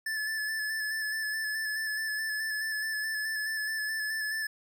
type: tone with vibrato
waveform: square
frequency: 1741 Hz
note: A6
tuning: 19 cents flat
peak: -31 dBFS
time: 0.06-4.47 s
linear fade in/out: 5 ms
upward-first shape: square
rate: 4.7 Hz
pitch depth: 22 cents each way
effects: none